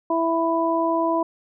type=harmonic tone; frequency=330.5 Hz; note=E4; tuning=5 cents sharp; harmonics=1 / 2 / 3; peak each=-23 / -23 / -23 dBFS; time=0.1-1.23 s; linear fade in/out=5 ms; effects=none